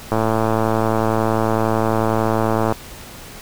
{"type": "click train", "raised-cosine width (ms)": 1, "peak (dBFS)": -4, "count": 290, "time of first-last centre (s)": [0.12, 2.724], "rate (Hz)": 111, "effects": ["pink hiss -37 dBFS RMS until 3.41 s"]}